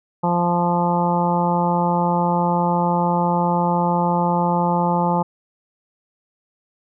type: harmonic tone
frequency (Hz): 174.1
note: F3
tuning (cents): -5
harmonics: 1 / 2 / 3 / 4 / 5 / 6 / 7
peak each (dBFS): -20 / -28 / -25 / -28 / -20 / -28 / -31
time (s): 0.23-5.23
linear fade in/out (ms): 10
effects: none